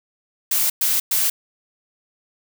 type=noise bursts; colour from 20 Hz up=blue; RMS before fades=-19 dBFS; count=3; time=0.51-1.3 s; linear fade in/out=5 ms; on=190 ms; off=110 ms; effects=none